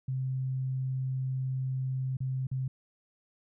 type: tone with dropouts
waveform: sine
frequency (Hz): 130.9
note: C3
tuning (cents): +1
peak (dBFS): -29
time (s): 0.08-2.68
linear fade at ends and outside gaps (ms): 5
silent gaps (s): 2.17-2.204 / 2.47-2.514
effects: none